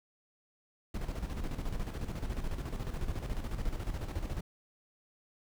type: noise with tremolo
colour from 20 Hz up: brown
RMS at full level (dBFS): -34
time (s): 0.94-4.41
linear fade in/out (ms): 5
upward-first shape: square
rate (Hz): 14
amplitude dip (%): 55
effects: none